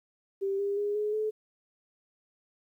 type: tone with pitch steps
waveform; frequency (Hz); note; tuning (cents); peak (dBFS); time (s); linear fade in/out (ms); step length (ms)
sine; 392 / 401.4 / 411 / 420.9 / 430.9; G4 / G4 / G#4 / G#4 / A4; 0 / +41 / -18 / +23 / -36; -27; 0.41-1.31; 20; 180
effects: 11-bit